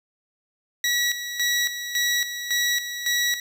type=tone with tremolo; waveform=20% pulse; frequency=1932 Hz; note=B6; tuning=39 cents flat; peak=-15 dBFS; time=0.84-3.4 s; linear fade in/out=2 ms; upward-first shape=square; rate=1.8 Hz; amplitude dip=65%; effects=none